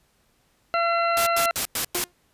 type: harmonic tone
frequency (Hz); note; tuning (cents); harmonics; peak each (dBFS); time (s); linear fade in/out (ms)
679; F5; -49; 1 / 2 / 3 / 4 / 6; -23 / -23 / -32 / -31 / -36; 0.74-1.51; 0
type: noise bursts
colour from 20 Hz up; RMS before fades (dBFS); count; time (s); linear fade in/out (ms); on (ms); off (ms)
white; -25; 5; 1.17-2.04; 0; 94; 100
type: tone with exponential decay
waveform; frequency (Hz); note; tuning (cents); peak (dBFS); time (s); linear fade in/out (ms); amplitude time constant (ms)
sawtooth; 353.8; F4; +23; -20; 1.95-2.12; 1; 35
effects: pink hiss -65 dBFS RMS until 2.33 s + resampled to 32000 Hz